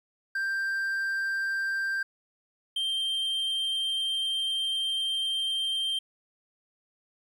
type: tone pair in turn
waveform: triangle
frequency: 1578 / 3156 Hz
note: G6 / G7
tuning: +11 / +11 cents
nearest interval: octave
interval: 1200 cents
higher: second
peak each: -25 dBFS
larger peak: neither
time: 0.35-2.03 / 2.76-5.99 s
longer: second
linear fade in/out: 5 ms
effects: 11-bit